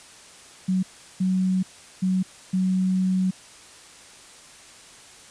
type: tone bursts at uneven times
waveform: sine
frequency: 186.4 Hz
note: F#3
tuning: 13 cents sharp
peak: -19 dBFS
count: 4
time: 0.68-0.83 / 1.2-1.63 / 2.02-2.23 / 2.53-3.31 s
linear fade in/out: 10 ms
effects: white hiss -47 dBFS RMS until 5.3 s + resampled to 22050 Hz